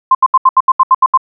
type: tone bursts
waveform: sine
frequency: 1047 Hz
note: C6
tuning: 1 cent sharp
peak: -3 dBFS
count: 10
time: 0.11-1.175 s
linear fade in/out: 5 ms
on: 39 ms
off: 75 ms
effects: none